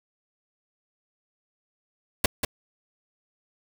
pink noise with echo, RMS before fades -19 dBFS, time 2.24-2.26 s, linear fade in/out 5 ms, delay 190 ms, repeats 1, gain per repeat -6 dB, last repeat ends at 2.45 s, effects none

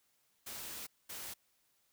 white noise bursts at uneven times, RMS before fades -45 dBFS, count 2, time 0.46-0.87 / 1.09-1.34 s, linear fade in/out 10 ms, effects white hiss -75 dBFS RMS until 1.92 s

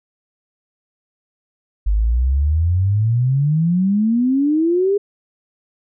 sine exponential sweep, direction up, 49.01 to 412.6 Hz, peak -13 dBFS, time 1.86-4.98 s, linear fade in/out 10 ms, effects none

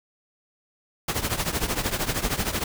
pink noise with tremolo, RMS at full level -23 dBFS, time 1.08-2.64 s, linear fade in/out 5 ms, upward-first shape triangle, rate 13 Hz, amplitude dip 85%, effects none

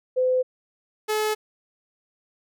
sine / sawtooth tone pair in turn, 510 / 428.9 Hz, C5 / A4, -44 / -44 cents, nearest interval minor third, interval 300 cents, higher first, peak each -18 / -18 dBFS, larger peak neither, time 0.16-0.43 / 1.08-1.35 s, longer neither, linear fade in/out 20 ms, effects none

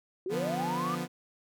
sine linear sweep, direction up, 350 to 1217 Hz, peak -31 dBFS, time 0.26-0.95 s, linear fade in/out 2 ms
sawtooth chord, B diminished, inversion first, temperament equal, 146.83 / 174.61 / 246.9 Hz, D3 / F3 / B3, 0 / 0 / 0 cents, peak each -36 / -31 / -32 dBFS, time 0.29-1.08 s, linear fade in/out 50 ms
effects none

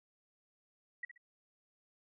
sine tone with echo, 1932 Hz, B6, 39 cents flat, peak -37 dBFS, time 1.03-1.05 s, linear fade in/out 5 ms, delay 64 ms, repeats 2, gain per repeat -11 dB, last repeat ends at 1.178 s, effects none

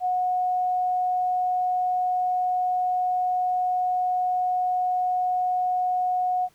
sine tone, 730 Hz, F#5, 24 cents flat, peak -21 dBFS, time 0-6.49 s, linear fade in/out 50 ms, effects pink hiss -61 dBFS RMS until 6.54 s

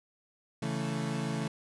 35% pulse chord, A major, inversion first, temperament equal, 138.59 / 164.81 / 220 Hz, C#3 / E3 / A3, 0 / 0 / 0 cents, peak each -34 dBFS, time 0.62-1.48 s, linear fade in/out 5 ms, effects resampled to 24000 Hz

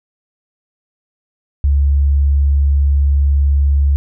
sine tone, 70.4 Hz, C#2, 27 cents sharp, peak -9 dBFS, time 1.64-3.96 s, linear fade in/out 0 ms, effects none

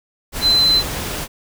sine tone in noise, 4056 Hz, B7, 45 cents sharp, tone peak -11 dBFS, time 0.41-0.83 s, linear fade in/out 50 ms, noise pink, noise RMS -25 dBFS, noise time 0.32-1.28 s, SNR +11 dB, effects none

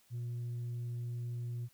sine tone, 120 Hz, B2, 49 cents flat, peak -34 dBFS, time 0.1-1.69 s, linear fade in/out 50 ms, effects tanh soft clip ceiling -35 dBFS + white hiss -68 dBFS RMS until 1.73 s

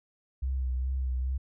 sine tone with vibrato, 64.5 Hz, C2, 24 cents flat, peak -27 dBFS, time 0.42-1.38 s, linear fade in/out 10 ms, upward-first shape sine, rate 2.4 Hz, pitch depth 38 cents each way, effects none

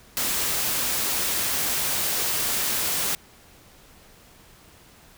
white noise, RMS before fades -25 dBFS, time 0.17-3.15 s, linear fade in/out 0 ms, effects pink hiss -52 dBFS RMS until 5.17 s

